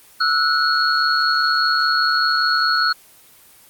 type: tone cluster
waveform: sine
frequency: 1320 / 1465 / 4325 Hz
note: E6 / F#6 / C#8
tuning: +2 / -18 / -43 cents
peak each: -19 dBFS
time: 0.2-2.93 s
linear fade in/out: 10 ms
effects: white hiss -48 dBFS RMS until 3.69 s + Opus 24 kbps